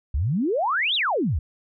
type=exponential two-way sweep; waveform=sine; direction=up then down; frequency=60.5 to 3952 to 60.5 Hz; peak=-20 dBFS; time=0.14-1.39 s; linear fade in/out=5 ms; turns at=0.95 s; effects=none